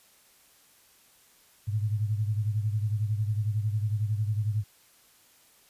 sine beating tone pair, 104.7 / 115.7 Hz, G#2 / A#2, +15 / -13 cents, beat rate 11 Hz, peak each -26 / -32 dBFS, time 1.67-4.64 s, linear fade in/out 20 ms, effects white hiss -60 dBFS RMS until 5.69 s + resampled to 32000 Hz

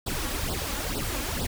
pink noise with flanger, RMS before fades -30 dBFS, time 0.06-1.47 s, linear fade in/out 10 ms, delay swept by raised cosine 0.22 to 3.72 ms, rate 2.2 Hz, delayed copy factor +0.95, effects none

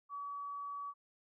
sine tone, 1139 Hz, C#6, 47 cents sharp, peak -40 dBFS, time 0.09-0.94 s, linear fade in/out 50 ms, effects none

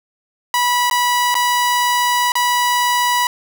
sawtooth tone with dropouts, 978 Hz, B5, 17 cents flat, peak -10 dBFS, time 0.54-3.27 s, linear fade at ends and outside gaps 1 ms, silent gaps 0.899-0.911 / 1.343-1.352 / 2.32-2.354 s, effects 7-bit

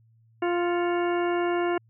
harmonic tone with a mistuned harmonic, 349.2 Hz, F4, in tune, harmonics 1 / 2 / 3 / 4 / 5 / 6 / 8, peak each -24 / -30 / -34 / -36 / -38 / -40 / -42 dBFS, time 0.42-1.78 s, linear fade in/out 5 ms, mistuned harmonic 6, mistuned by +92 cents, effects added 113 Hz sine -57 dBFS peak until 1.89 s

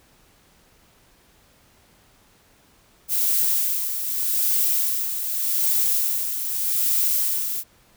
violet noise with tremolo, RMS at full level -20 dBFS, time 3.08-7.64 s, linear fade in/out 50 ms, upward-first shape sine, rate 0.83 Hz, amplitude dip 55%, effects pink hiss -57 dBFS RMS until 7.96 s

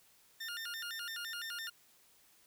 20% pulse tone with vibrato, 1600 Hz, G6, 35 cents sharp, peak -35 dBFS, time 0.4-1.7 s, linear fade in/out 10 ms, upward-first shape square, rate 5.9 Hz, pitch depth 210 cents each way, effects white hiss -66 dBFS RMS until 2.46 s

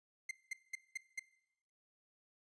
45% pulse tone bursts, 2093 Hz, C7, in tune, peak -38 dBFS, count 5, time 0.29-1.195 s, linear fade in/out 5 ms, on 21 ms, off 200 ms, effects noise-tail reverb RT60 0.8 s tail -19 dB re dry + resampled to 22050 Hz

